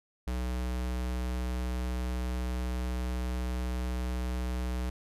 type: tone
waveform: square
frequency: 62 Hz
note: B1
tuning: 7 cents sharp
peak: -31 dBFS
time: 0.27-4.9 s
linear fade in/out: 5 ms
effects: resampled to 32000 Hz